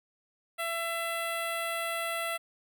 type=tone with notch filter; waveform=10% pulse; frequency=670 Hz; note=E5; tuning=28 cents sharp; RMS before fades=-33 dBFS; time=0.58-2.38 s; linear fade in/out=20 ms; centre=5200 Hz; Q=0.95; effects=none